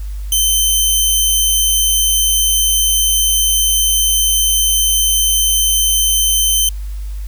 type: tone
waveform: 10% pulse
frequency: 3085 Hz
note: G7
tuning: 28 cents flat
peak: -3 dBFS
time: 0.32-6.69 s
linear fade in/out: 2 ms
effects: added 50 Hz sine -21 dBFS peak until 7.27 s + white hiss -45 dBFS RMS until 7.27 s